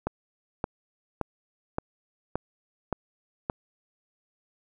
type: click train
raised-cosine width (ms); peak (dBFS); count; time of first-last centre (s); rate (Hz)
1; -13; 7; 0.07-3.499; 1.75
effects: none